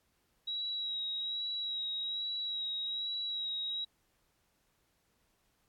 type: tone with vibrato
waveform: sine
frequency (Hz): 3856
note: B7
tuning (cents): -42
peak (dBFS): -34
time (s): 0.47-3.85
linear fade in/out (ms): 10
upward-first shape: sine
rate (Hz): 1.2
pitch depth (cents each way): 24
effects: pink hiss -75 dBFS RMS until 5.68 s + AAC 64 kbps